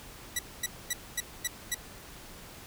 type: tone bursts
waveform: 10% pulse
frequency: 1956 Hz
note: B6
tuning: 17 cents flat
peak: -19 dBFS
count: 6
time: 0.36-1.746 s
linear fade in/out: 5 ms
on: 31 ms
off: 240 ms
effects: pink hiss -48 dBFS RMS until 2.66 s